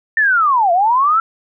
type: linear two-way sweep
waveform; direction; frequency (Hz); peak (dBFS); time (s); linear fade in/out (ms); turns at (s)
sine; down then up; 1816 to 668 to 1358; -10; 0.17-1.2; 2; 0.72
effects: none